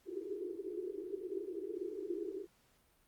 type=band-pass noise; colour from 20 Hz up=pink; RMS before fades=-42 dBFS; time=0.05-2.47 s; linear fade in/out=50 ms; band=340 to 420 Hz; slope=96 dB/octave; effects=pink hiss -71 dBFS RMS until 3.07 s + Opus 48 kbps